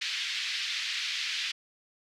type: band-pass noise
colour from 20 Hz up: white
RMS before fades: -33 dBFS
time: 0.01-1.52 s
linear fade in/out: 10 ms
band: 1900 to 4400 Hz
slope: 24 dB/octave
effects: none